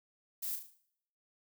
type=noise with echo; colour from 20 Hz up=violet; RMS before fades=-38 dBFS; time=0.42-0.56 s; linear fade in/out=10 ms; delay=37 ms; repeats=6; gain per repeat=-6 dB; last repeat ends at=0.782 s; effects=noise-tail reverb RT60 0.7 s tail -19 dB re dry